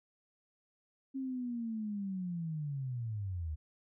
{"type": "linear sweep", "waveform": "sine", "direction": "down", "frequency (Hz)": [271, 73.42], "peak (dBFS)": -35, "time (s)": [1.14, 3.56], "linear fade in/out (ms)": 20, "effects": []}